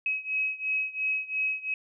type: beating tone pair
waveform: sine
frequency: 2551 / 2553.9 Hz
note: D#7 / D#7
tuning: +43 / +45 cents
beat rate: 2.9 Hz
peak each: -29 / -31 dBFS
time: 0.06-1.74 s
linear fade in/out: 2 ms
effects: none